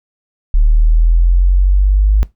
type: linear sweep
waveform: sine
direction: up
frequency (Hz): 36.71 to 51.91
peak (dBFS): -6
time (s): 0.54-2.23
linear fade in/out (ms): 0
effects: noise-tail reverb RT60 0.2 s tail -20 dB re dry